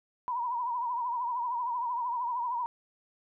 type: tone with vibrato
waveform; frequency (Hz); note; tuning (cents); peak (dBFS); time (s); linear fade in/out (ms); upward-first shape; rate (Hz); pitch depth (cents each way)
sine; 968; B5; -35; -29; 0.28-2.66; 0; sine; 13; 77
effects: none